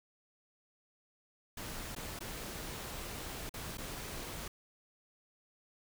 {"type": "noise with dropouts", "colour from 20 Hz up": "pink", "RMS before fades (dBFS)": -43, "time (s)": [1.57, 4.48], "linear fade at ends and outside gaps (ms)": 5, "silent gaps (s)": [[1.951, 1.962], [2.191, 2.205], [3.494, 3.539], [3.773, 3.781]], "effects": []}